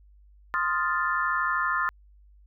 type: chord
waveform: sine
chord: F dominant seventh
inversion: second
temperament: equal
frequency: 1046.5 / 1244.5 / 1396.9 / 1760 Hz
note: C6 / Eb6 / F6 / A6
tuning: 0 / 0 / 0 / 0 cents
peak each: -29 dBFS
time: 0.54-1.89 s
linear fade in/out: 0 ms
effects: added 50 Hz sine -52 dBFS peak until 2.46 s